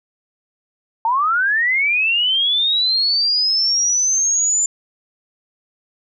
sine linear sweep, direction up, 880 to 7160 Hz, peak -14 dBFS, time 1.05-4.66 s, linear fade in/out 2 ms, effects none

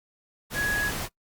sine tone in noise, 1672 Hz, G#6, 11 cents sharp, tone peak -24 dBFS, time 0.54-0.92 s, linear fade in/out 50 ms, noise pink, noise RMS -32 dBFS, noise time 0.5-1.09 s, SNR +5 dB, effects noise-tail reverb RT60 0.1 s tail -22 dB re dry + Opus 48 kbps

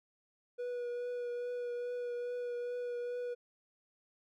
triangle tone with vibrato, 486.4 Hz, B4, 26 cents flat, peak -34 dBFS, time 0.58-3.35 s, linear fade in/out 20 ms, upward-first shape triangle, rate 2.4 Hz, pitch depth 19 cents each way, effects none

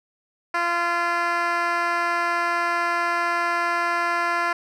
10% pulse tone with band-pass filter, 344.5 Hz, F4, 24 cents flat, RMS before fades -23 dBFS, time 0.54-4.53 s, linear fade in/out 5 ms, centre 1300 Hz, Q 0.96, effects none

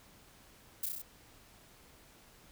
violet noise with echo, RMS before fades -34 dBFS, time 0.83-0.86 s, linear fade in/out 5 ms, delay 32 ms, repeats 5, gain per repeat -2 dB, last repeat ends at 1.02 s, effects pink hiss -60 dBFS RMS until 2.51 s

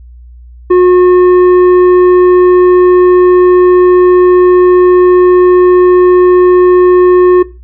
sine tone with tanh clipping, 361.5 Hz, F#4, 40 cents flat, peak -3 dBFS, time 0.7-7.43 s, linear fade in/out 10 ms, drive 8 dB, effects noise-tail reverb RT60 0.3 s tail -18 dB re dry + added 60 Hz sine -30 dBFS peak until 7.63 s

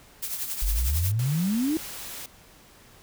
blue noise with tremolo, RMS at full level -29 dBFS, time 0.22-1.12 s, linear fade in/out 10 ms, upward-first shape triangle, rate 11 Hz, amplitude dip 65%
sine exponential sweep, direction up, 42.76 to 329.6 Hz, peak -22 dBFS, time 0.62-1.77 s, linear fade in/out 0 ms
white noise, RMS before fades -38 dBFS, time 1.19-2.26 s, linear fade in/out 2 ms
effects pink hiss -53 dBFS RMS until 3.02 s

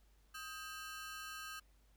sawtooth ring-modulated tone, 1424 Hz, F6, 33 cents sharp, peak -39 dBFS, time 0.34-1.6 s, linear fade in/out 10 ms, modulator 163 Hz, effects added 50 Hz sine -66 dBFS peak until 1.96 s + pink hiss -75 dBFS RMS until 1.96 s

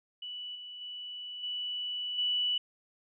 sine tone with level steps, 2960 Hz, F#7, in tune, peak -38 / -42 / -39 / -33 / -27 dBFS, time 0.22-2.58 s, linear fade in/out 5 ms, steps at 0.55 / 0.81 / 1.43 / 2.18 s, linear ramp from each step 5 ms, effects none

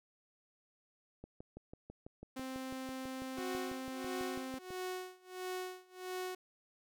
click train, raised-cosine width 2 ms, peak -35 dBFS, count 22, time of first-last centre 1.24-4.705 s, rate 6.06 Hz
sawtooth tone, 261.6 Hz, C4, in tune, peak -37 dBFS, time 2.36-4.59 s, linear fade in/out 10 ms
sawtooth tone with tremolo, 368.2 Hz, F#4, 8 cents flat, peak -34 dBFS, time 3.37-6.35 s, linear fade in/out 5 ms, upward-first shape sine, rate 1.5 Hz, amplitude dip 95%
effects none

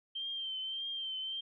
sine tone with vibrato, 3136 Hz, G7, in tune, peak -36 dBFS, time 0.15-1.41 s, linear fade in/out 10 ms, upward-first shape triangle, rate 1.7 Hz, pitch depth 48 cents each way, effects none

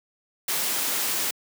white noise, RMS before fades -26 dBFS, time 0.48-1.31 s, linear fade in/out 5 ms, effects high-pass 200 Hz 12 dB/octave

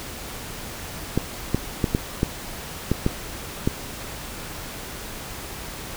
clicks, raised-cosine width 3 ms, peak -6 dBFS, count 8, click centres 1.176 / 1.546 / 1.842 / 1.949 / 2.231 / 2.916 / 3.064 / 3.675 s, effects pink hiss -35 dBFS RMS until 5.96 s

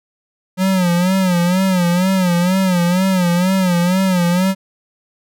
square tone with vibrato, 181.8 Hz, F#3, 30 cents flat, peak -13 dBFS, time 0.57-4.55 s, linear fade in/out 50 ms, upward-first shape sine, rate 2.1 Hz, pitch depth 93 cents each way, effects none

